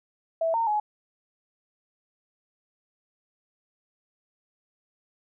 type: tone with pitch steps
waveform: sine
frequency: 656 / 915 / 843 Hz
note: E5 / A#5 / G#5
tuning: -9 / -32 / +26 cents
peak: -22 dBFS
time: 0.41-0.8 s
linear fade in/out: 5 ms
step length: 130 ms
effects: none